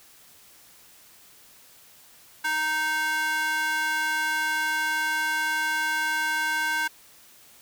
square tone with high-pass filter, 310.9 Hz, D#4, 1 cent flat, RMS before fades -26 dBFS, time 2.44-6.88 s, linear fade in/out 10 ms, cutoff 1300 Hz, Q 7.8, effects white hiss -53 dBFS RMS until 7.61 s

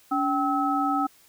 sine tone cluster, 283.7 / 776 / 1294 Hz, C#4 / G5 / E6, +40 / -18 / -32 cents, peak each -26 dBFS, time 0.11-1.07 s, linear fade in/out 10 ms, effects white hiss -57 dBFS RMS until 1.28 s

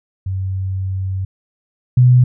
sine tone pair in turn, 94.9 / 124.92 Hz, F#2 / B2, +44 / +20 cents, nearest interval perfect fourth, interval 476 cents, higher second, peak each -18 / -6 dBFS, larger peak second, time 0.26-1.25 / 1.97-2.24 s, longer first, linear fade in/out 5 ms, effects none

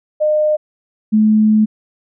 sine tone pair in turn, 609 / 215.3 Hz, D#5 / A3, -37 / -37 cents, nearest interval octave + tritone, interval 1800 cents, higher first, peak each -11 / -8 dBFS, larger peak second, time 0.2-0.57 / 1.12-1.66 s, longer second, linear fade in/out 20 ms, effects none

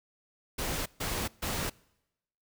pink noise bursts, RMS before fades -33 dBFS, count 3, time 0.58-1.7 s, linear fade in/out 10 ms, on 280 ms, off 140 ms, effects noise-tail reverb RT60 0.9 s tail -25 dB re dry

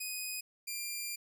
10% pulse tone pair in turn, 2498 / 2386 Hz, D#7 / D7, +6 / +27 cents, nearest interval minor second, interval 79 cents, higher first, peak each -28 dBFS, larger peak neither, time 0-0.41 / 0.67-1.16 s, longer second, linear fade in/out 10 ms, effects none

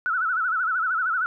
sine tone with vibrato, 1396.9 Hz, F6, in tune, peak -21 dBFS, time 0.06-1.26 s, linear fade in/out 0 ms, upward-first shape sine, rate 13 Hz, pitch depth 140 cents each way, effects none

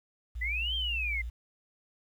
sine tone, 58.27 Hz, A#1, in tune, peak -34 dBFS, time 0.35-1.3 s, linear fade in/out 10 ms
sine linear two-way sweep, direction up then down, 1948 to 3200 to 2051 Hz, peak -30 dBFS, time 0.41-1.22 s, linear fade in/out 10 ms, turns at 0.75 s
effects 10-bit

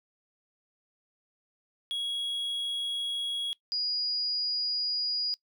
triangle / sine tone pair in turn, 3322 / 4889 Hz, G#7 / D#8, 0 / -31 cents, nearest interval perfect fifth, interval 669 cents, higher second, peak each -28 dBFS, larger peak neither, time 1.91-3.53 / 3.72-5.34 s, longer neither, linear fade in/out 0 ms, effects noise-tail reverb RT60 0.1 s tail -21 dB re dry

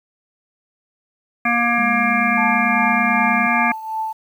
harmonic tone, 236.8 Hz, A#3, 27 cents sharp, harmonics 1 / 3 / 5 / 7 / 9 / 10, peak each -22 / -22 / -22 / -22 / -22 / -22 dBFS, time 1.45-3.72 s, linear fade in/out 5 ms
sine tone with pitch glide, 207.7 to 206.5 Hz, G#3 to G#3, 0 to -10 cents, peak -24 dBFS, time 1.78-3.47 s, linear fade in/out 5 ms, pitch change -10 cents, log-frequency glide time 3.03-3.22 s
sine tone with tremolo, 880 Hz, A5, in tune, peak -19 dBFS, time 2.37-4.13 s, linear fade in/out 10 ms, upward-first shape triangle, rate 2.6 Hz, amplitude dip 75%
effects 8-bit

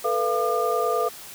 sine tone cluster, 443.3 / 492.9 / 684 / 1204 Hz, A4 / B4 / F5 / D6, +13 / -3 / -36 / +43 cents, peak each -26 dBFS, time 0.04-1.09 s, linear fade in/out 10 ms, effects white hiss -41 dBFS RMS until 1.34 s

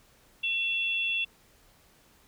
sine tone pair together, 2705 / 3404 Hz, E7 / G#7, +44 / +42 cents, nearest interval major third, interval 398 cents, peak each -27 / -33 dBFS, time 0.43-1.25 s, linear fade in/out 10 ms, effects pink hiss -61 dBFS RMS until 2.27 s

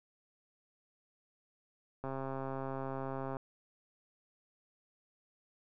click train, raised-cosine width 1 ms, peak -26 dBFS, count 179, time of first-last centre 2.04-3.368 s, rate 134 Hz, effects none

